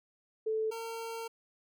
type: tone pair in turn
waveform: sine / 25% pulse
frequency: 438.6 / 456.1 Hz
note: A4 / A#4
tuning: -6 / -38 cents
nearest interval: minor second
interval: 68 cents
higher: second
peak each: -29 / -34 dBFS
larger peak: first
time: 0.46-0.71 / 0.71-1.28 s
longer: second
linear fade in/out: 10 ms
effects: none